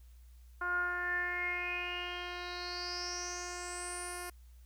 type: tone with low-pass filter sweep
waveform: 10% pulse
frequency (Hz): 355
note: F4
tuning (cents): +28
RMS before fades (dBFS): -38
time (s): 0.61-4.3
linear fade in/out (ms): 5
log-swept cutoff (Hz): 1300 to 11000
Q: 9.3
effects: added 60 Hz sine -53 dBFS peak until 4.65 s + white hiss -71 dBFS RMS until 4.65 s